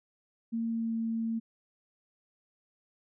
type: tone with pitch glide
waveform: sine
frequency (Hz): 228.7 to 226.6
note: A#3 to A#3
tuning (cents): -33 to -49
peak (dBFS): -29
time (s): 0.52-1.4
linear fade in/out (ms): 20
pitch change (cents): -16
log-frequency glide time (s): 0.67-0.95
effects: none